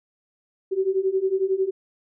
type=beating tone pair; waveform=sine; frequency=375.5 / 386.5 Hz; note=F#4 / G4; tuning=+26 / -24 cents; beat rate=11 Hz; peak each=-24 / -22 dBFS; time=0.71-1.71 s; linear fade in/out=20 ms; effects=none